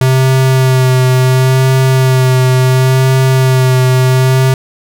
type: tone with vibrato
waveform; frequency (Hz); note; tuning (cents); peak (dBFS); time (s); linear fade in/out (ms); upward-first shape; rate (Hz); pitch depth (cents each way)
square; 130; C3; -11; -7; 0.01-4.54; 2; sine; 0.71; 21
effects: none